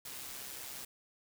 white noise with amplitude modulation, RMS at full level -43 dBFS, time 0.05-0.85 s, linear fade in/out 5 ms, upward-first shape sine, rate 131 Hz, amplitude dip 45%, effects none

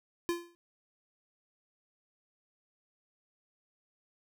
square tone with exponential decay, 344.1 Hz, F4, 26 cents flat, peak -27 dBFS, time 0.29-0.55 s, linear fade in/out 0 ms, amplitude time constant 56 ms, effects none

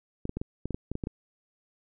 clicks, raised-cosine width 3 ms, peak -19 dBFS, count 11, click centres 0.254 / 0.294 / 0.37 / 0.415 / 0.656 / 0.707 / 0.745 / 0.916 / 0.954 / 1.038 / 1.071 s, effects none

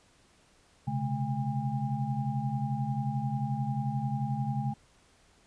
sine tone cluster, 127.3 / 138.6 / 213.9 / 808 Hz, C3 / C#3 / A3 / G#5, -47 / 0 / -49 / -48 cents, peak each -34 / -32 / -35 / -37 dBFS, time 0.87-4.74 s, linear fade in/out 10 ms, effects pink hiss -63 dBFS RMS until 5.46 s + resampled to 22050 Hz

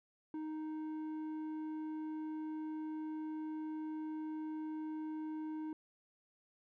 square tone with low-pass filter, 311.1 Hz, D#4, in tune, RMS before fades -42 dBFS, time 0.34-5.73 s, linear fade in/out 2 ms, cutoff 800 Hz, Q 0.68, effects none

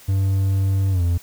triangle tone with pitch glide, 96.8 to 86.24 Hz, G2 to F2, -21 to -21 cents, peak -14 dBFS, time 0.08-1.18 s, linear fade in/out 10 ms, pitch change -200 cents, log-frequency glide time 0.91-1.02 s, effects white hiss -46 dBFS RMS until 1.22 s

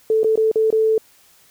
sine tone with dropouts, 440 Hz, A4, in tune, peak -13 dBFS, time 0.1-0.98 s, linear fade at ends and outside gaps 2 ms, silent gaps 0.233-0.244 / 0.357-0.375 / 0.515-0.557 / 0.704-0.726 s, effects white hiss -53 dBFS RMS until 1.5 s

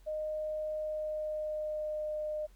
sine tone with pitch glide, 616 to 609.3 Hz, D#5 to D#5, -17 to -36 cents, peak -33 dBFS, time 0.06-2.47 s, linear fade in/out 20 ms, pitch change -19 cents, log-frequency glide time 0.79-2.16 s, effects added 44 Hz sine -56 dBFS peak until 2.55 s + pink hiss -68 dBFS RMS until 2.55 s

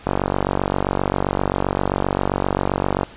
click train, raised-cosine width 1 ms, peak -4 dBFS, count 142, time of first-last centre 0.07-3.032 s, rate 47.6 Hz, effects pink hiss -42 dBFS RMS until 3.16 s + resampled to 8000 Hz

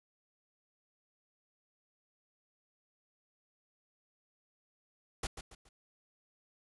pink noise with echo, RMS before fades -36 dBFS, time 5.23-5.27 s, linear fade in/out 5 ms, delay 140 ms, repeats 3, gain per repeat -9 dB, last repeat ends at 5.69 s, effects resampled to 24000 Hz

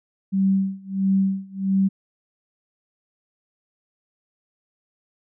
sine tone with tremolo, 193.2 Hz, G3, 25 cents flat, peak -15 dBFS, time 0.32-1.89 s, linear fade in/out 20 ms, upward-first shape sine, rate 1.5 Hz, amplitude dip 95%, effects none

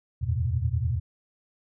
sine tone cluster, 79.2 / 88.2 / 112.8 / 123.9 Hz, D#2 / F2 / A2 / B2, +31 / +18 / +44 / +6 cents, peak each -29 dBFS, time 0.21-1 s, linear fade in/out 20 ms, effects none

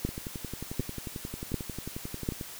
two click trains, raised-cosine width 3 ms, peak -23 / -15 dBFS, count 27 / 4, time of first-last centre 0.09-2.411 / 0.05-2.289 s, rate 11.2 / 1.34 Hz, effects white hiss -44 dBFS RMS until 2.59 s

